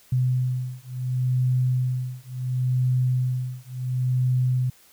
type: beating tone pair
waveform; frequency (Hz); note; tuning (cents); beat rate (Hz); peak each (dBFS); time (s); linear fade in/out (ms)
sine; 126.5 / 127.21; B2 / C3; +42 / -48; 0.71; -24 / -24; 0.12-4.7; 5
effects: white hiss -55 dBFS RMS until 4.92 s